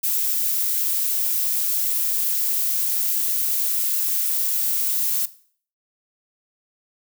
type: noise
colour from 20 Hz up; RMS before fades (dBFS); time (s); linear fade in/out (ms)
violet; -22; 0.03-5.26; 10
effects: noise-tail reverb RT60 0.5 s tail -17 dB re dry